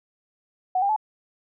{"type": "tone with pitch steps", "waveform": "sine", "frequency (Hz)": [741, 798.8, 861.1], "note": ["F#5", "G5", "A5"], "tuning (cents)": [2, 32, -38], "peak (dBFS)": -19, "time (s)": [0.75, 0.963], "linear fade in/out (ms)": 5, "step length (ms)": 71, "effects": []}